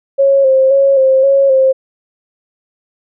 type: tone with vibrato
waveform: sine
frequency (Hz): 539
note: C#5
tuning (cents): -49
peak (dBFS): -6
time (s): 0.18-1.73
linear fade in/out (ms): 20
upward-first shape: square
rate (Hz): 1.9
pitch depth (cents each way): 33
effects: none